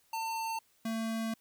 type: tone pair in turn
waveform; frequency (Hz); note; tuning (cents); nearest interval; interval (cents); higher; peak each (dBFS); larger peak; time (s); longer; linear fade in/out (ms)
square; 899 / 224.8; A5 / A3; +37 / +37; 2 octaves; 2400; first; -34 / -33; second; 0.13-0.59 / 0.85-1.34; second; 5
effects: white hiss -69 dBFS RMS until 1.4 s